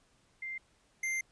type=tone pair in turn; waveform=sine / square; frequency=2093 / 2093 Hz; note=C7 / C7; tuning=0 / 0 cents; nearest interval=unison; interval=0 cents; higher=neither; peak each=-37 / -32 dBFS; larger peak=second; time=0.42-0.58 / 1.03-1.21 s; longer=second; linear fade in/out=5 ms; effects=pink hiss -69 dBFS RMS until 1.31 s + resampled to 22050 Hz